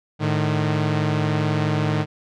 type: tone pair together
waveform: sawtooth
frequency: 107.83 / 152.5 Hz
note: A2 / D#3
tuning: -34 / -34 cents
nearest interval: tritone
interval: 600 cents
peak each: -19 / -17 dBFS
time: 0.19-2.06 s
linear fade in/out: 50 ms
effects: low-pass 4000 Hz 12 dB/octave